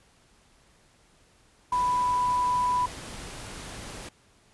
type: tone in noise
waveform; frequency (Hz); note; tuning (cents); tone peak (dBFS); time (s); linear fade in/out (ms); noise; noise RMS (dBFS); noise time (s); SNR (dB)
sine; 991; B5; +6; -22; 1.72-2.86; 5; pink; -40; 1.72-4.09; +15
effects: pink hiss -61 dBFS RMS until 4.53 s + resampled to 24000 Hz